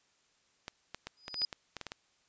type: clicks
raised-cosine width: 0.2 ms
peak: -22 dBFS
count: 11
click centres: 0.681 / 0.946 / 1.07 / 1.281 / 1.343 / 1.418 / 1.528 / 1.767 / 1.813 / 1.867 / 1.919 s
type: tone with exponential growth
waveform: sine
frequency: 4960 Hz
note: D#8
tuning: 6 cents flat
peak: -26 dBFS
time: 1.17-1.45 s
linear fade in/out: 2 ms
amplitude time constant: 59 ms
effects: white hiss -71 dBFS RMS until 2.28 s + resampled to 16000 Hz